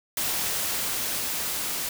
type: noise with level ramp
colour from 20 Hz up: white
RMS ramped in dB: -27 to -30 dBFS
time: 0.17-1.89 s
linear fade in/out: 2 ms
effects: none